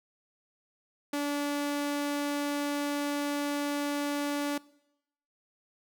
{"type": "tone", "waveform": "sawtooth", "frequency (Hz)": 288.6, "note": "D4", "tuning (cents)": -30, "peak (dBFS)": -25, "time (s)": [1.13, 4.58], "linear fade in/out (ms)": 5, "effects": ["noise-tail reverb RT60 0.8 s tail -21 dB re dry"]}